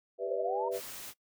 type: chord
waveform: sine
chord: E minor seventh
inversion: first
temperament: equal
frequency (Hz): 392 / 493.9 / 587.3 / 659.3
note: G4 / B4 / D5 / E5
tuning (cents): 0 / 0 / 0 / 0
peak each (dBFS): -37 / -34 / -40 / -38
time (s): 0.18-0.81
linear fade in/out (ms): 50
type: linear sweep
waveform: sine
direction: up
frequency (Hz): 474.3 to 950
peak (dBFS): -33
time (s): 0.27-0.69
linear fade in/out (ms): 10
type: noise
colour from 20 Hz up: white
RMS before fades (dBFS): -44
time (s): 0.71-1.14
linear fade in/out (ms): 50
effects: noise-tail reverb RT60 0.1 s tail -20 dB re dry